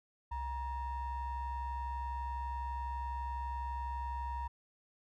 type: ring-modulated tone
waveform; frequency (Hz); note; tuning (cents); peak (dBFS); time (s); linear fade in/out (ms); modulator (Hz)
triangle; 440; A4; 0; -31; 0.31-4.48; 10; 506
effects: none